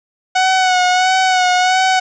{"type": "tone with vibrato", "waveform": "sawtooth", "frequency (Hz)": 740, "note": "F#5", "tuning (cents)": 0, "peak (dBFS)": -7, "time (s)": [0.35, 2], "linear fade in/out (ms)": 10, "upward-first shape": "sine", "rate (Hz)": 1.5, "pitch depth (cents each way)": 34, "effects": ["resampled to 16000 Hz", "8-bit"]}